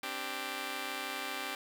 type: chord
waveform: 5% pulse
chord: C suspended second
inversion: none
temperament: just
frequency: 261.6 / 294.3 / 392.4 Hz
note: C4 / D4 / G4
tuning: 0 / +4 / +2 cents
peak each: -31 dBFS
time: 0.03-1.55 s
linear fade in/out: 2 ms
effects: none